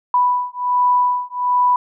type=beating tone pair; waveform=sine; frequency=987.8 / 989.1 Hz; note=B5 / B5; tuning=0 / +2 cents; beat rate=1.3 Hz; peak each=-17 dBFS; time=0.14-1.76 s; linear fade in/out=2 ms; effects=none